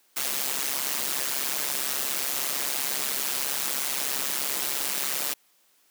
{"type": "noise with amplitude modulation", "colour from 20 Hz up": "white", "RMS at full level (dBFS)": -25, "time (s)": [0.16, 5.34], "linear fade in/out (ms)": 10, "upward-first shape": "sine", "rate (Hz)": 137, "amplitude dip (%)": 80, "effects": ["white hiss -64 dBFS RMS until 5.9 s", "high-pass 200 Hz 12 dB/octave"]}